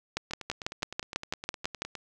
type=two click trains; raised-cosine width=0.2 ms; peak=-21 / -12 dBFS; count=17 / 11; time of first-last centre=0.31-1.953 / 0.17-1.82 s; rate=9.74 / 6.06 Hz; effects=none